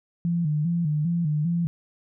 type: tone with vibrato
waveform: sine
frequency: 160.3 Hz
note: E3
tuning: 48 cents flat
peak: -21 dBFS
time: 0.25-1.67 s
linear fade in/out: 0 ms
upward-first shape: square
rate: 2.5 Hz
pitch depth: 110 cents each way
effects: none